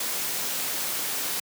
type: noise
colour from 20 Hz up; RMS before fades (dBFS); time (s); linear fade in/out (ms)
white; -29; 0-1.4; 5
effects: high-pass 150 Hz 12 dB/octave